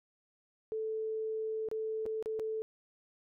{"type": "tone with dropouts", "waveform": "sine", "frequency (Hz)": 439, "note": "A4", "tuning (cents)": -4, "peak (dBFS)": -33, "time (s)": [0.72, 2.62], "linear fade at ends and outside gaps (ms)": 0, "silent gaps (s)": [[1.687, 1.714], [2.056, 2.063], [2.226, 2.259], [2.392, 2.397]], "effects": []}